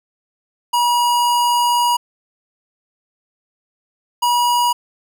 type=tone pair in turn; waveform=square; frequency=962 / 965.6 Hz; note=B5 / B5; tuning=-46 / -39 cents; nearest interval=unison; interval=7 cents; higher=second; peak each=-14 dBFS; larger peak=neither; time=0.73-1.97 / 4.22-4.73 s; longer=first; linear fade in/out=10 ms; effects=none